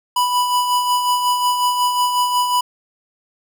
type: tone with tremolo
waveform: square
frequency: 987.8 Hz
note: B5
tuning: in tune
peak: -14 dBFS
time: 0.16-2.61 s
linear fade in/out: 5 ms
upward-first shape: sine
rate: 5.5 Hz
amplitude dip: 45%
effects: none